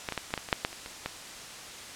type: clicks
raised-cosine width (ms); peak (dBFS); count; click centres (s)
0.3; -15 / -16 / -14 / -28 / -11 / -16 / -23 / -6 / -10 / -26 / -23 / -15; 12; 0.088 / 0.123 / 0.177 / 0.306 / 0.339 / 0.377 / 0.488 / 0.528 / 0.649 / 0.729 / 0.861 / 1.06
effects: white hiss -43 dBFS RMS until 1.95 s + low-pass 8000 Hz 12 dB/octave